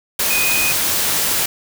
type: tone in noise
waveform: sine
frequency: 2489 Hz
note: D#7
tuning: in tune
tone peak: -18 dBFS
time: 0.3-0.72 s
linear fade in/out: 5 ms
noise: white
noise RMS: -18 dBFS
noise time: 0.19-1.46 s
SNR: -3 dB
effects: none